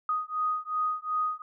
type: beating tone pair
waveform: sine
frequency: 1244.5 / 1247.2 Hz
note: D#6 / D#6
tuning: 0 / +4 cents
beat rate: 2.7 Hz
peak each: -30 dBFS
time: 0.09-1.42 s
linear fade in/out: 2 ms
effects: none